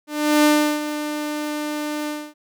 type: tone with ADSR envelope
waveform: sawtooth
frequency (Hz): 299.4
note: D4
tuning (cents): +33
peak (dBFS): -8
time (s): 0.07-2.34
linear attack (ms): 370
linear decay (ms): 360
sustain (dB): -12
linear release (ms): 260
effects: none